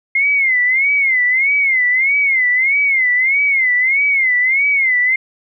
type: tone with vibrato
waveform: sine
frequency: 2118 Hz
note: C7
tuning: 21 cents sharp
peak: -11 dBFS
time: 0.15-5.16 s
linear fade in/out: 5 ms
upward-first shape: sine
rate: 1.6 Hz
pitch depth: 130 cents each way
effects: none